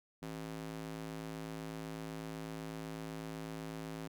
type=tone with high-pass filter; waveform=square; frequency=54 Hz; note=A1; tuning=32 cents flat; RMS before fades=-44 dBFS; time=0.22-4.08 s; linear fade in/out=10 ms; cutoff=200 Hz; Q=1.4; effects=none